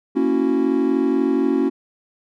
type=chord; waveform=triangle; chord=F# dominant seventh; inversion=first; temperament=equal; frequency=233.1 / 277.2 / 329.6 / 370 Hz; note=A#3 / C#4 / E4 / F#4; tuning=0 / 0 / 0 / 0 cents; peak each=-22 / -17 / -21 / -20 dBFS; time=0.15-1.7 s; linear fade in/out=20 ms; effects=none